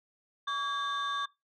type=tone cluster; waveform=sine; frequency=1136 / 1631 / 3581 Hz; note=C#6 / G#6 / A7; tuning=+42 / -32 / +30 cents; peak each=-30 / -36 / -36 dBFS; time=0.47-1.26 s; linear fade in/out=10 ms; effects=noise-tail reverb RT60 0.2 s tail -19 dB re dry + tanh soft clip ceiling -26 dBFS